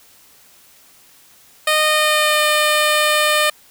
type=tone with pitch glide; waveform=10% pulse; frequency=615 to 605.1 Hz; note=D#5 to D#5; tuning=-20 to -48 cents; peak=-5 dBFS; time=1.67-3.5 s; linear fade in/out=5 ms; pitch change=-28 cents; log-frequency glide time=1.81-2.41 s; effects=white hiss -49 dBFS RMS until 3.7 s